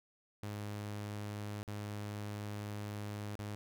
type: tone with dropouts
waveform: sawtooth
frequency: 103.83 Hz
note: G#2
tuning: in tune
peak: -36 dBFS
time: 0.43-3.55 s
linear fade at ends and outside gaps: 0 ms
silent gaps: 1.63-1.678 / 3.354-3.392 s
effects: none